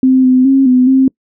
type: tone with pitch steps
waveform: sine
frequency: 260.1 / 255.8 / 269.6 / 252.7 / 264.5 Hz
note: C4 / C4 / C#4 / B3 / C4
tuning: -10 / -39 / -48 / +40 / +19 cents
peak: -5 dBFS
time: 0.03-1.08 s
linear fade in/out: 2 ms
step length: 210 ms
effects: noise-tail reverb RT60 0.1 s tail -26 dB re dry